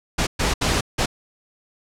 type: noise bursts at uneven times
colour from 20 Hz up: pink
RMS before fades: -20 dBFS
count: 4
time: 0.18-0.27 / 0.39-0.54 / 0.61-0.81 / 0.98-1.06 s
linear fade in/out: 10 ms
effects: low-pass 8000 Hz 12 dB/octave